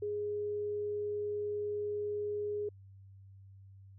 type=tone; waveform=sine; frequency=415.1 Hz; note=G#4; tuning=1 cent flat; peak=-33 dBFS; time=0.02-2.69 s; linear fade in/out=5 ms; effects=added 97 Hz sine -52 dBFS peak until 3.98 s